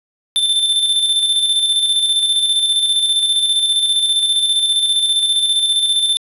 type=tone with tremolo; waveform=square; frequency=3551 Hz; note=A7; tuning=15 cents sharp; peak=-12 dBFS; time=0.36-6.17 s; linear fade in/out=0 ms; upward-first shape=square; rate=15 Hz; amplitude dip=40%; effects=resampled to 32000 Hz